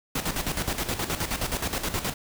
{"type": "noise with tremolo", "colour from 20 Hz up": "pink", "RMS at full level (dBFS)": -27, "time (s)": [0.15, 2.14], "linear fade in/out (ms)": 5, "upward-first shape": "square", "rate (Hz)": 9.5, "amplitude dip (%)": 65, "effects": []}